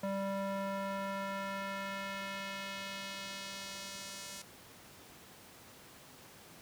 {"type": "tone with band-pass filter sweep", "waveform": "square", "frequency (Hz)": 196, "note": "G3", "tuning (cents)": 0, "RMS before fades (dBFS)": -40, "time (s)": [0.03, 4.42], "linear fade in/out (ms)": 5, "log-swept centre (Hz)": [600, 7300], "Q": 0.92, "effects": ["pink hiss -55 dBFS RMS until 6.61 s", "high-pass 100 Hz 12 dB/octave"]}